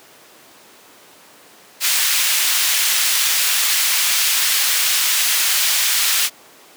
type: high-pass noise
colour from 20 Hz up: pink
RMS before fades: -17 dBFS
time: 1.8-6.3 s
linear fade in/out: 50 ms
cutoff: 2300 Hz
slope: 12 dB/octave
effects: pink hiss -45 dBFS RMS until 6.76 s + high-pass 300 Hz 12 dB/octave

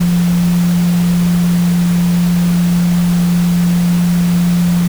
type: tone in noise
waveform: sine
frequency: 174.61 Hz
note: F3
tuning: in tune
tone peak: -9 dBFS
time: 0-4.88 s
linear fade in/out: 10 ms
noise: pink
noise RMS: -26 dBFS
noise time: 0-4.88 s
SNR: +14 dB
effects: none

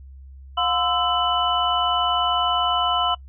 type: tone cluster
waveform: sine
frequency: 714 / 1025 / 1321 / 2987 Hz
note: F5 / C6 / E6 / F#7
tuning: +38 / -36 / +3 / +16 cents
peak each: -24 dBFS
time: 0.57-3.15 s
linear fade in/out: 10 ms
effects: noise-tail reverb RT60 0.1 s tail -24 dB re dry + added 67 Hz sine -39 dBFS peak until 3.28 s

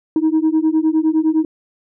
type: beating tone pair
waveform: sine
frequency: 311.1 / 320.9 Hz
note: D#4 / E4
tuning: 0 / -46 cents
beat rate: 9.8 Hz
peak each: -14 dBFS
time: 0.16-1.45 s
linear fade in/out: 2 ms
effects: tanh soft clip ceiling -9 dBFS

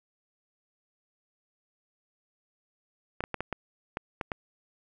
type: clicks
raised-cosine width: 0.5 ms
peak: -16 dBFS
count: 8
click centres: 3.206 / 3.239 / 3.343 / 3.406 / 3.527 / 3.971 / 4.212 / 4.318 s
effects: none

